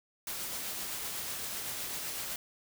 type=noise with tremolo; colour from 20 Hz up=white; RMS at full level=-37 dBFS; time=0.27-2.36 s; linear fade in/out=2 ms; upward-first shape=triangle; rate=7.9 Hz; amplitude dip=25%; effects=none